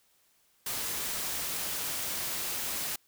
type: noise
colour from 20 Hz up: white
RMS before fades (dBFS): -34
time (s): 0.66-2.96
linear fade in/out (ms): 5
effects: white hiss -68 dBFS RMS until 3.07 s